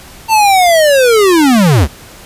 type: linear sweep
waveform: square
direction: down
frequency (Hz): 906 to 58.27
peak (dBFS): -6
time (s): 0.28-1.88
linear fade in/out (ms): 50
effects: pink hiss -35 dBFS RMS until 2.25 s + resampled to 32000 Hz